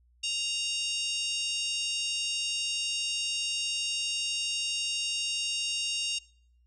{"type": "harmonic tone with a mistuned harmonic", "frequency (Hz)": 932.3, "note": "A#5", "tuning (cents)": 0, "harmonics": [3, 4, 5, 6, 7, 8, 9, 10], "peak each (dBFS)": [-31, -37, -40, -38, -40, -44, -44, -46], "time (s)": [0.23, 6.19], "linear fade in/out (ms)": 10, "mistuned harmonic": 6, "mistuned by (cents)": -34, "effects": ["noise-tail reverb RT60 0.7 s tail -24 dB re dry", "added 60 Hz sine -61 dBFS peak until 6.66 s"]}